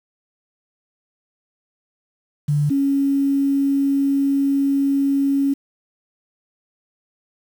sine tone pair in turn, 146.83 / 277.2 Hz, D3 / C#4, 0 / 0 cents, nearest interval major seventh, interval 1100 cents, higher second, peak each -15 dBFS, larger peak neither, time 2.48-2.7 / 2.7-5.54 s, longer second, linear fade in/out 10 ms, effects 7-bit

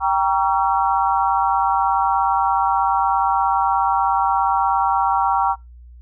sine chord, G diminished seventh, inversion none, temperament just, 784 / 940.8 / 1128.9 / 1354.7 Hz, G5 / Bb5 / Db6 / Fb6, 0 / +16 / +31 / +47 cents, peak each -19 / -19 / -22 / -24 dBFS, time 0-5.56 s, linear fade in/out 50 ms, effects noise-tail reverb RT60 0.2 s tail -22 dB re dry + added 60 Hz sine -39 dBFS peak until 6.01 s

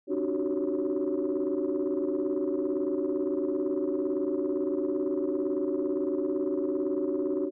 sine tone cluster, 275.2 / 303 / 364.5 / 382.3 / 558 Hz, C#4 / D#4 / F#4 / G4 / C#5, -12 / -46 / -26 / -43 / +11 cents, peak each -34 / -30 / -31 / -30 / -35 dBFS, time 0.07-7.51 s, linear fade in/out 50 ms, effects tanh soft clip ceiling -20 dBFS

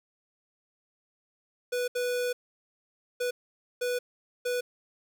square tone bursts at uneven times, 492.1 Hz, B4, 6 cents flat, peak -28 dBFS, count 5, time 1.72-1.88 / 1.95-2.33 / 3.2-3.31 / 3.81-3.99 / 4.45-4.61 s, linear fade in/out 10 ms, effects 9-bit

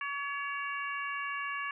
harmonic tone with a mistuned harmonic, 566 Hz, C#5, 36 cents sharp, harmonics 2 / 3 / 4 / 5, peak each -37 / -38 / -41 / -42 dBFS, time 0.01-1.71 s, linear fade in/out 2 ms, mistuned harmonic 5, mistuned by -37 cents, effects none

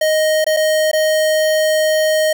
square tone with dropouts, 623 Hz, D#5, 2 cents sharp, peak -13 dBFS, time 0.01-2.33 s, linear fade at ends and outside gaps 5 ms, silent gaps 0.444-0.465 / 0.566-0.569 / 0.915-0.931 s, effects none

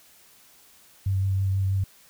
sine tone with vibrato, 96.4 Hz, G2, 28 cents flat, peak -21 dBFS, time 1.06-1.84 s, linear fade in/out 5 ms, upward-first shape triangle, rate 6.2 Hz, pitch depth 19 cents each way, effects white hiss -55 dBFS RMS until 2.09 s

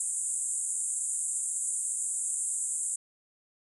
white band-pass noise, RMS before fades -32 dBFS, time 0-2.96 s, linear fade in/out 5 ms, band 7200 to 9700 Hz, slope 96 dB/octave, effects none

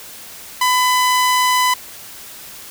sawtooth tone, 1003 Hz, B5, 26 cents sharp, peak -9 dBFS, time 0.61-1.74 s, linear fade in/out 5 ms, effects white hiss -36 dBFS RMS until 2.7 s

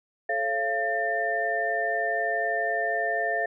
sine tone cluster, 434.9 / 547 / 686 / 1796 Hz, A4 / C#5 / F5 / A6, -20 / -23 / -31 / +35 cents, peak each -33 / -34 / -27 / -28 dBFS, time 0.29-3.46 s, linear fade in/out 5 ms, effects none

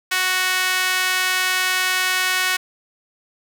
sawtooth tone with high-pass filter, 370 Hz, F#4, in tune, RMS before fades -20 dBFS, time 0.11-2.57 s, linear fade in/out 10 ms, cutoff 1700 Hz, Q 1.4, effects none

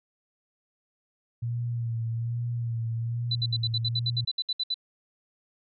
sine tone with vibrato, 116.8 Hz, A#2, 4 cents sharp, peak -27 dBFS, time 1.42-4.25 s, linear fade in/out 10 ms, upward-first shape sine, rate 1.2 Hz, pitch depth 39 cents each way
sine tone bursts, 3994 Hz, B7, 19 cents sharp, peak -25 dBFS, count 14, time 3.31-4.743 s, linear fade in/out 5 ms, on 42 ms, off 65 ms
effects none

